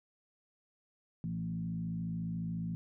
sine tone with frequency modulation, 170 Hz, F3, 46 cents flat, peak -34 dBFS, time 1.24-2.75 s, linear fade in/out 0 ms, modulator 54.2 Hz, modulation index 0.9, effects none

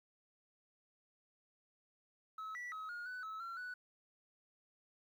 sine tone with pitch steps, 1291 / 1955 / 1278 / 1431 / 1495 / 1297 / 1363 / 1482 Hz, E6 / B6 / D#6 / F6 / F#6 / E6 / F6 / F#6, -37 / -18 / +46 / +42 / +17 / -28 / -43 / +2 cents, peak -40 dBFS, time 2.38-3.74 s, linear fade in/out 5 ms, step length 170 ms, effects tanh soft clip ceiling -42 dBFS + 12-bit

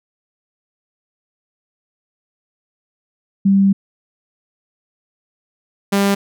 sine / sawtooth tone pair in turn, 196 / 199.08 Hz, G3 / G3, 0 / +27 cents, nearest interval unison, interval 27 cents, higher second, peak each -9 dBFS, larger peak neither, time 3.45-3.73 / 5.92-6.15 s, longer first, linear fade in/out 10 ms, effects none

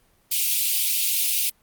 white high-pass noise, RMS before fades -22 dBFS, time 0.31-1.5 s, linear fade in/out 10 ms, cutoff 2400 Hz, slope 48 dB/octave, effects pink hiss -62 dBFS RMS until 1.62 s + Opus 32 kbps

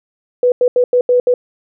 sine tone bursts at uneven times, 493.8 Hz, B4, in tune, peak -8 dBFS, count 6, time 0.43-0.52 / 0.61-0.68 / 0.76-0.84 / 0.93-1.01 / 1.09-1.2 / 1.27-1.34 s, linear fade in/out 2 ms, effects none

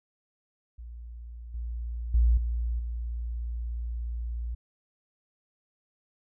sine tone with level steps, 58.4 Hz, A#1, 4 cents sharp, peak -39 / -31 / -18 / -26 / -30 dBFS, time 0.78-4.55 s, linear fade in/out 10 ms, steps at 1.54 / 2.14 / 2.37 / 2.79 s, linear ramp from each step 5 ms, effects none

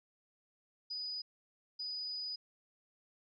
sine tone bursts at uneven times, 4962 Hz, D#8, 6 cents flat, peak -38 dBFS, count 2, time 0.9-1.22 / 1.79-2.36 s, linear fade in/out 10 ms, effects none

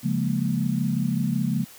sine chord, Bb minor seventh, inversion first, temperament equal, 138.59 / 174.61 / 207.7 / 233.1 Hz, Db3 / F3 / Ab3 / Bb3, 0 / 0 / 0 / 0 cents, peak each -27 dBFS, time 0.03-1.65 s, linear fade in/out 20 ms, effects white hiss -47 dBFS RMS until 1.78 s

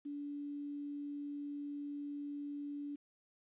sine tone with quantisation, 288.4 Hz, D4, 31 cents flat, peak -40 dBFS, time 0.05-2.96 s, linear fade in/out 10 ms, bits 11, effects resampled to 8000 Hz

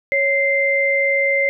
sine tone pair together, 552.5 / 2086 Hz, C#5 / C7, -6 / -6 cents, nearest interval octave + major seventh, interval 2300 cents, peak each -19 / -16 dBFS, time 0.12-1.49 s, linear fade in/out 0 ms, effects none

